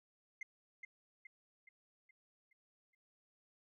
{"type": "tone with echo", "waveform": "sine", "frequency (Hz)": 2093, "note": "C7", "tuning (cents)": 0, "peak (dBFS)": -39, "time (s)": [0.41, 0.43], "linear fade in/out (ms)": 5, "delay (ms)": 420, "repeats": 6, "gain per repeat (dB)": -6, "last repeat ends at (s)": 2.95, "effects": ["tanh soft clip ceiling -41 dBFS"]}